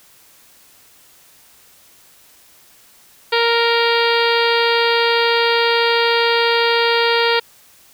harmonic tone, 466.2 Hz, A#4, in tune, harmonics 1 / 2 / 3 / 4 / 5 / 6 / 7 / 8 / 9 / 10, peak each -17 / -20 / -22 / -23 / -24 / -25 / -25 / -26 / -27 / -27 dBFS, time 3.32-7.4 s, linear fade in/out 10 ms, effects white hiss -49 dBFS RMS until 7.93 s

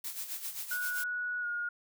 blue noise with tremolo, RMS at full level -37 dBFS, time 0.04-1.04 s, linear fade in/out 5 ms, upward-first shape sine, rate 7.6 Hz, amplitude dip 65%
sine tone with pitch glide, 1465 to 1430.7 Hz, F#6 to F6, -18 to +41 cents, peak -32 dBFS, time 0.71-1.69 s, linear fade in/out 5 ms, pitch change -41 cents, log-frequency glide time 1.41-1.46 s
effects none

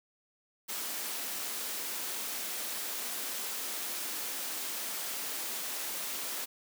white high-pass noise, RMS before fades -37 dBFS, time 0.68-6.46 s, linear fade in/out 20 ms, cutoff 210 Hz, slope 24 dB/octave, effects none

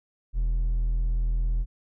sine tone with hard clipping, 41.2 Hz, E1, in tune, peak -23 dBFS, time 0.33-1.66 s, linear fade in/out 50 ms, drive 3 dB, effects none

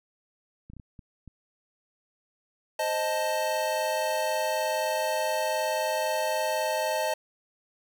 clicks, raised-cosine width 5 ms, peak -33 dBFS, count 6, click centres 0.7 / 0.735 / 0.767 / 0.798 / 0.992 / 1.277 s
square chord, A diminished, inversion first, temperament equal, 523.3 / 622.3 / 880 Hz, C5 / Eb5 / A5, 0 / 0 / 0 cents, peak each -34 / -29 / -31 dBFS, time 2.79-7.14 s, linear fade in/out 5 ms
effects none

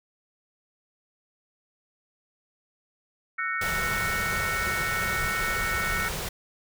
sine chord, F# dominant seventh, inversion third, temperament just, 1332 / 1480 / 1850 / 2220 Hz, E6 / F#6 / A#6 / C#7, +18 / 0 / -14 / +2 cents, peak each -32 dBFS, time 3.38-6.09 s, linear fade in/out 10 ms
pink band-stop noise, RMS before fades -32 dBFS, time 3.61-6.29 s, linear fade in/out 5 ms, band 230 to 340 Hz, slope 96 dB/octave
effects none

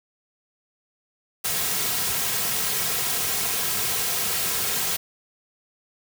white noise with comb filter, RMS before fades -25 dBFS, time 1.44-4.97 s, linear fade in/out 10 ms, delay 3.4 ms, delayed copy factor -0.55, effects none

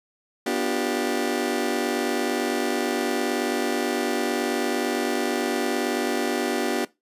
30% pulse chord, G dominant seventh, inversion first, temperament just, 245 / 294 / 352.8 / 392 Hz, B3 / D4 / F4 / G4, -14 / +2 / +18 / 0 cents, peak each -26 dBFS, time 0.46-6.85 s, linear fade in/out 5 ms, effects noise-tail reverb RT60 0.2 s tail -19 dB re dry + resampled to 32000 Hz

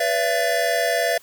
square tone cluster, 495.2 / 574 / 673 / 1764 Hz, B4 / D5 / E5 / A6, +5 / -40 / +36 / +4 cents, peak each -27 / -27 / -22 / -27 dBFS, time 0-1.18 s, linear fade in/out 5 ms, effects white hiss -51 dBFS RMS until 1.22 s

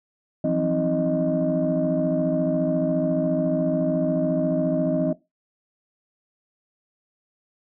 sine tone cluster, 167.5 / 181.7 / 262.1 / 316.7 / 620 Hz, E3 / F#3 / C4 / D#4 / D#5, +28 / -31 / +3 / +31 / -6 cents, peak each -26 / -29 / -23 / -27 / -23 dBFS, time 0.44-5.13 s, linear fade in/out 5 ms, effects noise-tail reverb RT60 0.2 s tail -17 dB re dry + tanh soft clip ceiling -13 dBFS

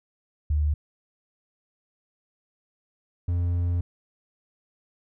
sine / triangle tone pair in turn, 74.6 / 87.32 Hz, D2 / F2, +28 / 0 cents, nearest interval minor third, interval 272 cents, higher second, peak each -20 / -20 dBFS, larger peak neither, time 0.5-0.74 / 3.28-3.81 s, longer second, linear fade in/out 5 ms, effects none

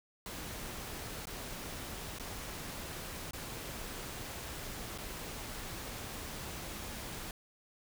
pink noise with dropouts, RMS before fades -43 dBFS, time 0.26-7.31 s, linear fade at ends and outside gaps 1 ms, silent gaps 1.255-1.27 / 2.186-2.197 / 3.309-3.333 / 4.978-4.984 s, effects none

